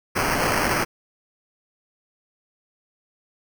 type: noise with sample-and-hold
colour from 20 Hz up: white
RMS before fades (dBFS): -22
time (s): 0.15-0.85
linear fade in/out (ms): 20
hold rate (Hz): 3675
effects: none